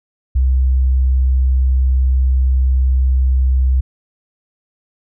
sine tone, 64.7 Hz, C2, 19 cents flat, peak -10 dBFS, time 0.35-3.81 s, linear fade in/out 10 ms, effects none

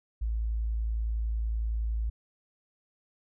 sine tone, 55.4 Hz, A1, 13 cents sharp, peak -27 dBFS, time 0.21-2.1 s, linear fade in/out 10 ms, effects none

